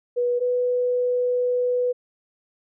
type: tone pair in turn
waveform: sine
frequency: 487.2 / 494.3 Hz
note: B4 / B4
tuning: -24 / +1 cents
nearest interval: unison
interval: 25 cents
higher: second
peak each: -19 dBFS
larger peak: neither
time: 0.16-0.4 / 0.4-1.93 s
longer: second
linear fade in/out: 20 ms
effects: none